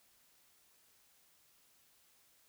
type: silence
effects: white hiss -69 dBFS RMS until 2.48 s